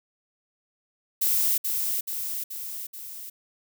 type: noise with echo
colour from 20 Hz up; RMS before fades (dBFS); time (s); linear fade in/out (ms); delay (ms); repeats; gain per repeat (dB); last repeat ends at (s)
violet; -23; 1.21-1.58; 10; 430; 4; -4; 3.3
effects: none